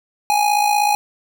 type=tone with amplitude modulation; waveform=square; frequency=830 Hz; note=G#5; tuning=1 cent flat; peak=-12 dBFS; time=0.3-0.95 s; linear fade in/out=0 ms; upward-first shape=sine; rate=56.3 Hz; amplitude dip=60%; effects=none